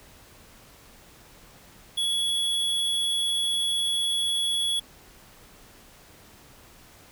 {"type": "tone", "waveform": "square", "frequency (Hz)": 3372, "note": "G#7", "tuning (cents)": 26, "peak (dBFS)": -24, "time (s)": [1.97, 4.8], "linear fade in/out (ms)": 10, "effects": ["pink hiss -52 dBFS RMS until 7.11 s"]}